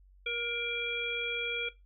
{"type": "harmonic tone", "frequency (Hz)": 472.8, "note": "A#4", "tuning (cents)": 24, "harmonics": [1, 3, 5, 7], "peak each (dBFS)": [-39, -41, -33, -37], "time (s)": [0.26, 1.69], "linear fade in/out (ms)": 5, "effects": ["noise-tail reverb RT60 0.2 s tail -18 dB re dry", "added 47 Hz sine -56 dBFS peak until 1.85 s"]}